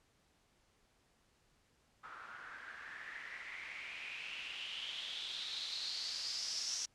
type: noise with low-pass filter sweep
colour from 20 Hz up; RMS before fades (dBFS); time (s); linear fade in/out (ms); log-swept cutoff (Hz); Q
blue; -44; 2.03-6.86; 10; 1300 to 5800; 6.1
effects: pink hiss -73 dBFS RMS until 6.94 s + low-pass 9000 Hz 12 dB/octave